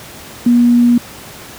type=tone; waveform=sine; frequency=240.1 Hz; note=B3; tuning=49 cents flat; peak=-6 dBFS; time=0.46-0.98 s; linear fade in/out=5 ms; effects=pink hiss -33 dBFS RMS until 1.58 s + high-pass 80 Hz 12 dB/octave